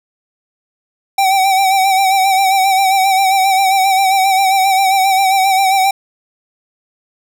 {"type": "tone with vibrato", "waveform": "square", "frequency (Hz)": 770, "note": "G5", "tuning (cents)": -31, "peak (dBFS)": -10, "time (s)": [1.18, 5.91], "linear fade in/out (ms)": 5, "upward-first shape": "sine", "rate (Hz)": 7.5, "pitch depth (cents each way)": 47, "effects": []}